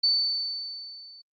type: tone with level ramp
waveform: sine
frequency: 4519 Hz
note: C#8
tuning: 33 cents sharp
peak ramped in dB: -18 to -46 dBFS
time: 0.03-1.22 s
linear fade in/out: 10 ms
effects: Opus 48 kbps